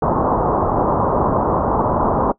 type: low-pass noise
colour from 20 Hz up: white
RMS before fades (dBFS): -17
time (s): 0.02-2.32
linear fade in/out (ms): 5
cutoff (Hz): 1100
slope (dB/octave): 48
effects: noise-tail reverb RT60 0.1 s tail -19 dB re dry